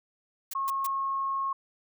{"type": "noise bursts", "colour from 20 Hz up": "blue", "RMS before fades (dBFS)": -36, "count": 3, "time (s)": [0.51, 0.868], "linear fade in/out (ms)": 5, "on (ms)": 26, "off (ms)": 140}
{"type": "tone", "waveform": "sine", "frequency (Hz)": 1087, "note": "C#6", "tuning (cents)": -34, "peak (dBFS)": -27, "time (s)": [0.55, 1.53], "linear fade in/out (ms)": 5}
{"effects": []}